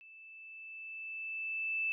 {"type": "tone with level ramp", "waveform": "sine", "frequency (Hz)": 2637, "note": "E7", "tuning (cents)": 0, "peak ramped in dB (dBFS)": [-53, -30], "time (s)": [0.01, 1.92], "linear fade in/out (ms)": 0, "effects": []}